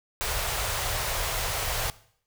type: band-stop noise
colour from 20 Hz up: pink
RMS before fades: -29 dBFS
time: 0.21-1.9 s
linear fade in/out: 0 ms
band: 120 to 480 Hz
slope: 24 dB/octave
effects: noise-tail reverb RT60 0.6 s tail -19 dB re dry